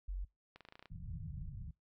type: tone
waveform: sine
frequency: 46.25 Hz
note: F#1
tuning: in tune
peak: -37 dBFS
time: 0.08-0.25 s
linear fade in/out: 10 ms
type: clicks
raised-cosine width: 0.3 ms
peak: -37 dBFS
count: 9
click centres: 0.56 / 0.607 / 0.651 / 0.687 / 0.724 / 0.755 / 0.794 / 0.826 / 0.857 s
type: low-pass noise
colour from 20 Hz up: white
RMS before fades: -45 dBFS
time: 0.9-1.71 s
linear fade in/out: 10 ms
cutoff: 160 Hz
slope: 48 dB/octave
effects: noise-tail reverb RT60 0.2 s tail -24 dB re dry